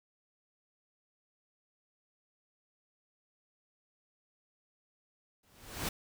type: noise with exponential growth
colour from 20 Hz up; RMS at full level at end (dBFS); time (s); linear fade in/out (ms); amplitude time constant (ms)
pink; -32; 5.43-5.89; 5; 100
effects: none